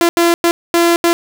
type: tone bursts at uneven times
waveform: sawtooth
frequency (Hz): 340.8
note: F4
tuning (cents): -42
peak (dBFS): -5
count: 5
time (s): 0.01-0.09 / 0.17-0.34 / 0.44-0.51 / 0.74-0.96 / 1.04-1.13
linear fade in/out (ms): 0
effects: 7-bit